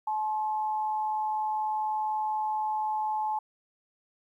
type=tone pair together; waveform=sine; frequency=859.7 / 1065 Hz; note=A5 / C6; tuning=-40 / +30 cents; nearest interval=major third; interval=370 cents; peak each=-27 / -39 dBFS; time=0.07-3.39 s; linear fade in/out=5 ms; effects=11-bit